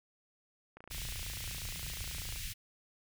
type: click train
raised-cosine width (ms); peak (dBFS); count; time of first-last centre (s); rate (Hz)
0.5; -35; 46; 0.77-2.36; 28.3
type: band-stop noise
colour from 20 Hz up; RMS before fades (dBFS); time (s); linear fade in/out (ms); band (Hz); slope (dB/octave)
pink; -41; 0.9-2.54; 20; 140 to 2100; 24
effects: none